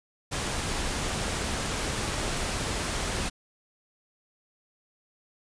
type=noise; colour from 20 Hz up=pink; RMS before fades=-30 dBFS; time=0.31-3.3 s; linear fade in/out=20 ms; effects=resampled to 22050 Hz